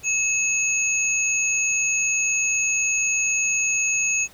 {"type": "tone pair together", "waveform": "sine", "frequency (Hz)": [2584, 6644], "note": ["E7", "G#8"], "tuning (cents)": [-35, 0], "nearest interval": "octave + major third", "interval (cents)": 1635, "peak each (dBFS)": -22, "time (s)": [0.03, 4.28], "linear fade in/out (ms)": 50, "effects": ["pink hiss -49 dBFS RMS until 4.33 s"]}